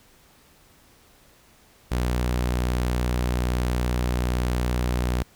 sawtooth tone, 61.2 Hz, B1, 15 cents flat, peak -18 dBFS, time 1.91-5.23 s, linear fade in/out 10 ms, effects pink hiss -56 dBFS RMS until 5.35 s

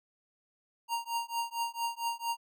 square tone with tremolo, 932.3 Hz, A#5, in tune, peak -29 dBFS, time 0.88-2.37 s, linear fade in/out 50 ms, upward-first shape triangle, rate 4.4 Hz, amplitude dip 100%, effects none

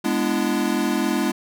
square chord, E dominant seventh, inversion first, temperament equal with one note detuned, 207.7 / 246.9 / 293.7 / 337.5 Hz, G#3 / B3 / D4 / E4, 0 / 0 / 0 / +41 cents, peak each -26 dBFS, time 0.04-1.32 s, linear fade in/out 10 ms, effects none

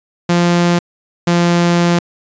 sawtooth tone pair in turn, 173.6 / 172.78 Hz, F3 / F3, -10 / -18 cents, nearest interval unison, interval 8 cents, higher first, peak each -6 dBFS, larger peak neither, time 0.29-0.79 / 1.27-1.99 s, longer second, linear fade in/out 5 ms, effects resampled to 16000 Hz

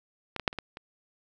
clicks, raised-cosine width 0.3 ms, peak -17 / -18 / -6 / -25 / -17 / -25 dBFS, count 6, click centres 0.363 / 0.397 / 0.478 / 0.529 / 0.587 / 0.771 s, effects none

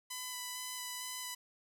5% pulse tone with vibrato, 1000 Hz, B5, 21 cents sharp, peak -28 dBFS, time 0.1-1.35 s, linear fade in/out 10 ms, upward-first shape square, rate 2.2 Hz, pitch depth 10 cents each way, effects none

